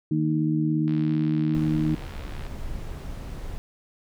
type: harmonic tone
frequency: 77.5 Hz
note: D#2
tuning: 6 cents flat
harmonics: 2 / 3 / 4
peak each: -24 / -29 / -24 dBFS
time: 0.11-1.95 s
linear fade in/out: 5 ms
type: click train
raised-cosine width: 0.3 ms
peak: -27 dBFS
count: 112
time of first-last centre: 0.88-2.466 s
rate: 70 Hz
type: noise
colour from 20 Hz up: brown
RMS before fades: -34 dBFS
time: 1.55-3.58 s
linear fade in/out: 0 ms
effects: none